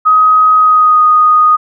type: tone with pitch glide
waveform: sine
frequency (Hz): 1260 to 1239.8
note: D#6 to D#6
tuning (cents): +21 to -7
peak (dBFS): -4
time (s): 0.05-1.57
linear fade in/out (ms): 20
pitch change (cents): -28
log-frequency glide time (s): 0.56-1.03
effects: none